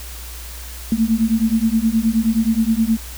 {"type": "beating tone pair", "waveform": "sine", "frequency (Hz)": [219.4, 228.9], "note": ["A3", "A#3"], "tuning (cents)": [-5, -31], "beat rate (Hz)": 9.5, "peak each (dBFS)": -17, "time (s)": [0.92, 2.97], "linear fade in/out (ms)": 2, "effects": ["added 60 Hz sine -32 dBFS peak until 3.17 s", "white hiss -36 dBFS RMS until 3.17 s"]}